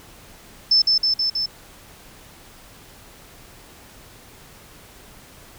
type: tone with echo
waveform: sine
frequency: 5274 Hz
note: E8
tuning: in tune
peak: -12 dBFS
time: 0.71-0.82 s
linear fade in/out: 5 ms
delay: 160 ms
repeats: 4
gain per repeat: -2 dB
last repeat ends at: 1.46 s
effects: pink hiss -46 dBFS RMS until 5.58 s

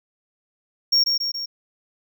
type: tone with echo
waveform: triangle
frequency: 5540 Hz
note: F8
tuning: 15 cents flat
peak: -13 dBFS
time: 0.92-1.04 s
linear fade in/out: 10 ms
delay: 140 ms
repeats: 3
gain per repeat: -4 dB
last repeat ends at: 1.46 s
effects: none

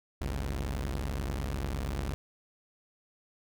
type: tone pair together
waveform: sawtooth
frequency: 49.1 / 69.3 Hz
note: G1 / C#2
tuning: +4 / 0 cents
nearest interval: tritone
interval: 596 cents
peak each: -31 / -30 dBFS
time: 0.21-2.14 s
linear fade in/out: 0 ms
effects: none

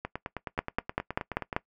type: two click trains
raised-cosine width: 0.5 ms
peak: -18 / -11 dBFS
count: 15 / 6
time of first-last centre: 0.05-1.528 / 0.59-1.565 s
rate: 9.47 / 5.13 Hz
effects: noise-tail reverb RT60 0.1 s tail -20 dB re dry

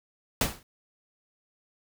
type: noise with exponential decay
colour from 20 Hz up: pink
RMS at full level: -21 dBFS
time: 0.41-0.63 s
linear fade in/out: 2 ms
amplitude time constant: 47 ms
effects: none

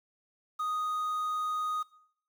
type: tone with quantisation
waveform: triangle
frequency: 1244 Hz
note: D#6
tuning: 1 cent flat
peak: -28 dBFS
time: 0.59-1.83 s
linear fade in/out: 10 ms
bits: 9
effects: noise-tail reverb RT60 0.7 s tail -20 dB re dry

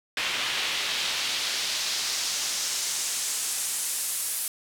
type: noise with band-pass filter sweep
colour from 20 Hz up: pink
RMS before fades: -29 dBFS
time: 0.17-4.48 s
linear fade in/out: 2 ms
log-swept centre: 2700 to 11000 Hz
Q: 1.3
effects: none

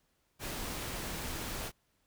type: noise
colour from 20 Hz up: pink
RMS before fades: -39 dBFS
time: 0.39-1.72 s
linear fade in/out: 50 ms
effects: pink hiss -75 dBFS RMS until 2.06 s

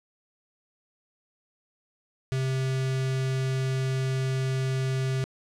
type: tone with notch filter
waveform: square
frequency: 131.9 Hz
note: C3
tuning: 14 cents sharp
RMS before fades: -27 dBFS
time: 2.32-5.24 s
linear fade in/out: 0 ms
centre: 870 Hz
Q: 1.5
effects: low-pass 8000 Hz 12 dB/octave

